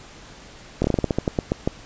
slowing click train, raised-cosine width 2 ms, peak -6 dBFS, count 13, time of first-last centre 0.82-1.675 s, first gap 23 ms, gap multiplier 1.19, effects pink hiss -44 dBFS RMS until 1.85 s + resampled to 16000 Hz

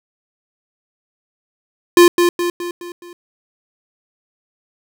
square tone with echo, 349.2 Hz, F4, in tune, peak -5 dBFS, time 1.97-2.08 s, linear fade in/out 2 ms, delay 210 ms, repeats 5, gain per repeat -6 dB, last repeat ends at 3.13 s, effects none

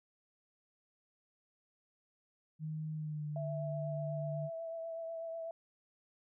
sine tone with pitch glide, 155.56 to 149.4 Hz, D#3 to D3, 0 to +30 cents, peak -37 dBFS, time 2.59-4.5 s, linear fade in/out 50 ms, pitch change -70 cents, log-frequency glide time 2.93-3.27 s
sine tone with vibrato, 659.3 Hz, E5, in tune, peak -39 dBFS, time 3.36-5.51 s, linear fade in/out 2 ms, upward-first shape triangle, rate 8.1 Hz, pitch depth 23 cents each way
effects none

